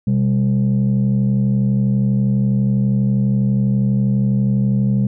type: tone pair together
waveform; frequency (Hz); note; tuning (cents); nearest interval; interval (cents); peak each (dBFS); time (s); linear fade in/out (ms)
sine; 127.2 / 199.45; C3 / G3; -48 / +30; minor sixth; 778; -14; 0.07-5.07; 5
effects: tanh soft clip ceiling -10 dBFS